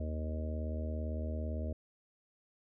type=harmonic tone; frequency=77.78 Hz; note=D#2; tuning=in tune; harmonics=1 / 3 / 4 / 5 / 6 / 7 / 8; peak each=-35 / -43 / -49 / -53 / -51 / -50 / -46 dBFS; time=0-1.73 s; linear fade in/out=5 ms; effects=none